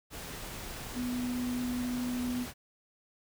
sine tone in noise, 246.9 Hz, B3, in tune, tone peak -31 dBFS, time 0.94-2.47 s, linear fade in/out 50 ms, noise pink, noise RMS -42 dBFS, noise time 0.1-2.54 s, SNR +8 dB, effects none

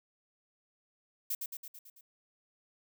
violet noise with echo, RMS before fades -34 dBFS, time 1.3-1.35 s, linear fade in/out 5 ms, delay 110 ms, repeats 6, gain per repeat -4 dB, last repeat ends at 2.01 s, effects none

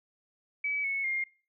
sine tone with pitch steps, 2287 / 2203 / 2122 Hz, D7 / C#7 / C7, -47 / -11 / +24 cents, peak -28 dBFS, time 0.64-1.24 s, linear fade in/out 5 ms, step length 200 ms, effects noise-tail reverb RT60 0.4 s tail -23 dB re dry

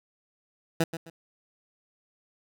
15% pulse tone with echo, 164.81 Hz, E3, in tune, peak -15 dBFS, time 0.8-0.84 s, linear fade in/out 5 ms, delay 130 ms, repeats 2, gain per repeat -11 dB, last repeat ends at 1.1 s, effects none

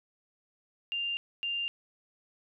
sine tone pair in turn, 2794 / 2794 Hz, F7 / F7, 0 / 0 cents, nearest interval unison, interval 0 cents, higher neither, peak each -30 / -30 dBFS, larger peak neither, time 0.92-1.17 / 1.43-1.68 s, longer neither, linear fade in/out 0 ms, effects none

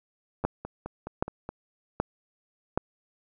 two click trains, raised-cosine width 1 ms, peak -21 / -10 dBFS, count 6 / 4, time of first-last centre 0.44-1.49 / 0.45-2.776 s, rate 4.76 / 1.29 Hz, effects none

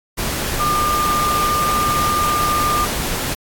sine tone in noise, 1200 Hz, D6, 37 cents sharp, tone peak -16 dBFS, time 0.59-2.86 s, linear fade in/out 20 ms, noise pink, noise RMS -22 dBFS, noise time 0.17-3.35 s, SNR +3 dB, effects AAC 64 kbps

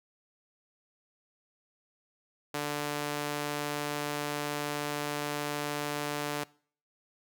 sawtooth tone with high-pass filter, 146.83 Hz, D3, in tune, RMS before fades -34 dBFS, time 2.54-6.44 s, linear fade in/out 5 ms, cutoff 340 Hz, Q 0.58, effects noise-tail reverb RT60 0.5 s tail -23 dB re dry

